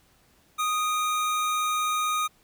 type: tone pair together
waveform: square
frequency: 1244.5 / 2393 Hz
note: D#6 / D7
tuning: 0 / +32 cents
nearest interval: major seventh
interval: 1132 cents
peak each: -25 / -35 dBFS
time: 0.58-2.28 s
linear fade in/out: 20 ms
effects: pink hiss -62 dBFS RMS until 2.43 s